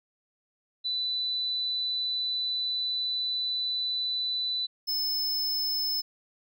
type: tone pair in turn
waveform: sine / square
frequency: 3987 / 5225 Hz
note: B7 / E8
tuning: +16 / -16 cents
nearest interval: perfect fourth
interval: 468 cents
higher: second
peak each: -27 dBFS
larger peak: neither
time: 0.84-4.67 / 4.87-6.02 s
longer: first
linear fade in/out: 20 ms
effects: none